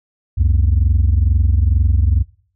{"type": "tone pair together", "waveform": "sine", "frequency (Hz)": [66.3, 88.5], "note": ["C2", "F2"], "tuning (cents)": [23, 23], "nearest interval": "perfect fourth", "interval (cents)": 500, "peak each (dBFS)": -12, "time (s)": [0.37, 2.23], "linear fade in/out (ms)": 20, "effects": ["noise-tail reverb RT60 0.5 s tail -19 dB re dry", "tanh soft clip ceiling -7 dBFS"]}